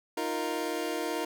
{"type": "chord", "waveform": "25% pulse", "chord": "Eb suspended second", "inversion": "none", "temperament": "equal", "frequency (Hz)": [311.1, 349.2, 466.2], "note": ["Eb4", "F4", "Bb4"], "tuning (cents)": [0, 0, 0], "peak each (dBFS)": -31, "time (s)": [0.17, 1.25], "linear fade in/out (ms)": 5, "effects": []}